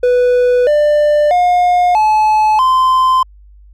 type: tone with pitch steps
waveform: triangle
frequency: 493.9 / 594.2 / 714.8 / 859.9 / 1034.5 Hz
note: B4 / D5 / F5 / A5 / C6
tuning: 0 / +20 / +40 / -40 / -20 cents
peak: -6 dBFS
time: 0.03-3.23 s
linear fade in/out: 5 ms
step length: 640 ms
effects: added 50 Hz sine -38 dBFS peak until 3.73 s

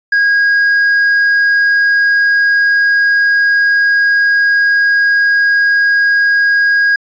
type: tone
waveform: triangle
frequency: 1639 Hz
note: G#6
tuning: 23 cents flat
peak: -6 dBFS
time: 0.12-6.96 s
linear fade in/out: 5 ms
effects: resampled to 16000 Hz

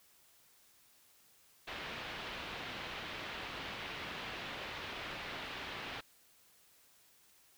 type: low-pass noise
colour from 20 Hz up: white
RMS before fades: -44 dBFS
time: 1.67-6.01 s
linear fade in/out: 10 ms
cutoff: 3400 Hz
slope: 24 dB/octave
effects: white hiss -66 dBFS RMS until 7.57 s

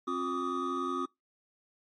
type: tone cluster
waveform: triangle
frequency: 267.6 / 356.3 / 1151 / 1242 Hz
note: C4 / F4 / D6 / D#6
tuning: +39 / +35 / -35 / -3 cents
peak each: -34 / -34 / -35 / -33 dBFS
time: 0.07-1.06 s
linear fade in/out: 10 ms
effects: noise-tail reverb RT60 0.2 s tail -26 dB re dry + MP3 48 kbps

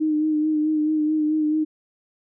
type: tone with vibrato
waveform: sine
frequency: 307.3 Hz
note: D#4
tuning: 21 cents flat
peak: -18 dBFS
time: 0-1.65 s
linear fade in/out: 20 ms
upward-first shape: sine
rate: 4.6 Hz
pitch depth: 28 cents each way
effects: none

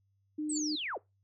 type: tone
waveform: sine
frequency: 303.4 Hz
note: D#4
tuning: 44 cents flat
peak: -32 dBFS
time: 0.38-0.76 s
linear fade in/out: 10 ms
type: linear sweep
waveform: sine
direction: down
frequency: 8410 to 279.7 Hz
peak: -34 dBFS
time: 0.49-0.98 s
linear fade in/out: 10 ms
type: tone with exponential growth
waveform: sine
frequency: 4485 Hz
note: C#8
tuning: 19 cents sharp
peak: -32 dBFS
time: 0.5-0.58 s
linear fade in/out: 2 ms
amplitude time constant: 16 ms
effects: noise-tail reverb RT60 0.2 s tail -22 dB re dry + added 98 Hz sine -70 dBFS peak until 1.23 s

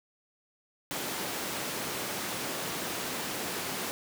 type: high-pass noise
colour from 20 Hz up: pink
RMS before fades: -35 dBFS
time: 0.91-3.91 s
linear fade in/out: 0 ms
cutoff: 210 Hz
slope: 12 dB/octave
effects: none

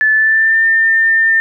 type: tone with pitch glide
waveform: sine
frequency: 1741 to 1802.4 Hz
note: A6 to A6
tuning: -19 to +41 cents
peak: -8 dBFS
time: 0.01-1.4 s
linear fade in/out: 0 ms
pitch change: +60 cents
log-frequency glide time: 0.12-0.61 s
effects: none

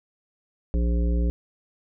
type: harmonic tone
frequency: 58.6 Hz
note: A#1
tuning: 10 cents sharp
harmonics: 1 / 3 / 5 / 7 / 9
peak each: -20 / -30 / -34 / -37 / -39 dBFS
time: 0.74-1.3 s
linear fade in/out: 0 ms
effects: none

